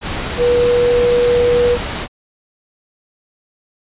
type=tone in noise; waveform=sine; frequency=484.6 Hz; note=B4; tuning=33 cents flat; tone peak=-10 dBFS; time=0.37-1.78 s; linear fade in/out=50 ms; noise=pink; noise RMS=-22 dBFS; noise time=0.01-2.08 s; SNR=+9 dB; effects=resampled to 8000 Hz